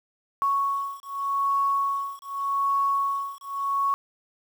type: beating tone pair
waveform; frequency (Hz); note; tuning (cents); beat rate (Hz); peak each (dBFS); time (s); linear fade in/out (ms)
sine; 1109 / 1109.84; C#6 / C#6; 0 / +2; 0.84; -26; 0.42-3.94; 0
effects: 8-bit